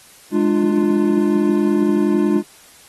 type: chord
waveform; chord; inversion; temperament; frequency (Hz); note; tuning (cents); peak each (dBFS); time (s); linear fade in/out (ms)
triangle; D diminished; second; equal with one note detuned; 207.7 / 298.6 / 349.2; Ab3 / D4 / F4; 0 / +29 / 0; -16; 0.31-2.43; 50
effects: white hiss -46 dBFS RMS until 2.88 s + AAC 32 kbps